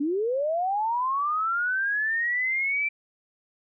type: linear sweep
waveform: sine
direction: up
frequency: 272.7 to 2349 Hz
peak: -23 dBFS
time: 0-2.89 s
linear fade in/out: 10 ms
effects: none